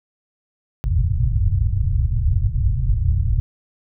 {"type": "low-pass noise", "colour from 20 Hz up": "white", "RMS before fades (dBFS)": -18, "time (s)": [0.84, 3.4], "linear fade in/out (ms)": 0, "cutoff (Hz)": 120, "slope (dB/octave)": 48, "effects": []}